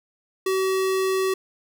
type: tone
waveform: square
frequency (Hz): 380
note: F#4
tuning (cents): +46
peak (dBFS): -21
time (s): 0.46-1.34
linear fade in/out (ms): 5
effects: none